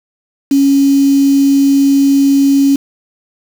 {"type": "tone with quantisation", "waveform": "sine", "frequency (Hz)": 276.7, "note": "C#4", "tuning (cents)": -3, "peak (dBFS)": -6, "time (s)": [0.51, 2.76], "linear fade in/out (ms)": 5, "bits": 4, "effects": []}